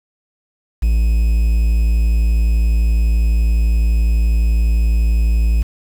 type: tone with quantisation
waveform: triangle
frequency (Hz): 55.9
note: A1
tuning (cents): +28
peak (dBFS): -9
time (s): 0.82-5.63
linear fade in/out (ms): 10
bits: 6
effects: none